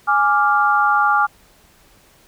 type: chord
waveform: sine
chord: D diminished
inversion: second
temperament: equal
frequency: 830.6 / 1174.7 / 1396.9 Hz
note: Ab5 / D6 / F6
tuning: 0 / 0 / 0 cents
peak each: -17 dBFS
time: 0.07-1.27 s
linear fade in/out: 20 ms
effects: pink hiss -52 dBFS RMS until 2.27 s